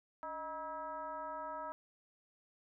sine tone with frequency modulation, 958 Hz, A#5, 47 cents sharp, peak -40 dBFS, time 0.23-1.72 s, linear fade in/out 0 ms, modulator 336 Hz, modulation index 1.2, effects none

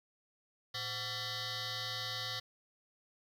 sine tone with frequency modulation, 113.1 Hz, A2, 48 cents sharp, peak -34 dBFS, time 0.74-2.4 s, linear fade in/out 10 ms, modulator 629 Hz, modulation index 7.6, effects tanh soft clip ceiling -36 dBFS + 10-bit

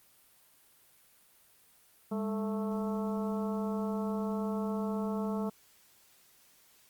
harmonic tone with a mistuned harmonic, 220 Hz, A3, in tune, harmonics 1 / 2 / 3 / 4 / 5 / 6, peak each -32 / -38 / -42 / -44 / -46 / -48 dBFS, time 2.11-5.5 s, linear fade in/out 10 ms, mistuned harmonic 1, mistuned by -130 cents, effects white hiss -63 dBFS RMS until 6.89 s + Opus 32 kbps

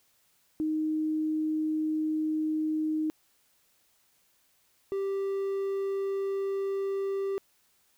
sine / triangle tone pair in turn, 311.1 / 392 Hz, D#4 / G4, 0 / 0 cents, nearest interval major third, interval 400 cents, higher second, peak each -26 dBFS, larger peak neither, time 0.6-3.1 / 4.92-7.38 s, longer first, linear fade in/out 0 ms, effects white hiss -68 dBFS RMS until 7.97 s

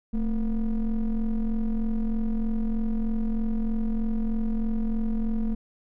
triangle ring-modulated tone, 121.6 Hz, B2, 26 cents flat, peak -18 dBFS, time 0.13-5.55 s, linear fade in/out 10 ms, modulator 100 Hz, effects none

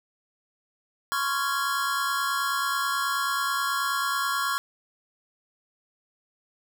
square chord, Db major seventh, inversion third, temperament just, 1039.4 / 1108.7 / 1385.9 / 1663.1 Hz, C6 / Db6 / F6 / Ab6, -12 / 0 / -14 / +2 cents, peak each -35 / -29 / -30 / -33 dBFS, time 1.12-4.58 s, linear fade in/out 0 ms, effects none

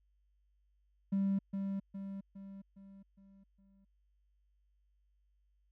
triangle tone with echo, 195.8 Hz, G3, 2 cents flat, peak -26 dBFS, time 1.12-1.39 s, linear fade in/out 10 ms, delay 410 ms, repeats 6, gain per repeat -6 dB, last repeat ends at 3.85 s, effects tanh soft clip ceiling -25 dBFS + added 50 Hz sine -70 dBFS peak until 5.71 s

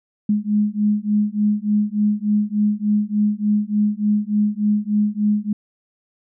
sine beating tone pair, 207.4 / 210.8 Hz, G#3 / G#3, -2 / +26 cents, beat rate 3.4 Hz, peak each -19 dBFS, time 0.29-5.53 s, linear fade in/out 5 ms, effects none

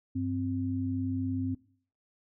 sine tone pair together, 97.99 / 261.6 Hz, G2 / C4, 0 / 0 cents, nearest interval octave + perfect fourth, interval 1700 cents, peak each -33 / -30 dBFS, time 0.15-1.55 s, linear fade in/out 10 ms, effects noise-tail reverb RT60 0.5 s tail -20 dB re dry

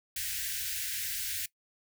white band-stop noise, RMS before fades -35 dBFS, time 0.16-1.46 s, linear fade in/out 5 ms, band 110 to 1500 Hz, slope 96 dB/octave, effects noise-tail reverb RT60 0.1 s tail -20 dB re dry

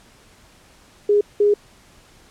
sine tone bursts at uneven times, 412.2 Hz, G#4, 13 cents flat, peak -12 dBFS, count 2, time 1.09-1.21 / 1.4-1.54 s, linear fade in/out 5 ms, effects pink hiss -51 dBFS RMS until 2.3 s + low-pass 10000 Hz 12 dB/octave

